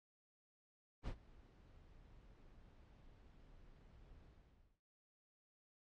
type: noise with ADSR envelope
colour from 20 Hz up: brown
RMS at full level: -41 dBFS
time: 1.03-4.81 s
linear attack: 42 ms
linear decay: 74 ms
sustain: -22 dB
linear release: 540 ms
effects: low-pass 5000 Hz 12 dB/octave + AAC 48 kbps